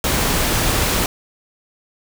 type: noise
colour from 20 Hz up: pink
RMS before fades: -18 dBFS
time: 0.04-1.06 s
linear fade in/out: 2 ms
effects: none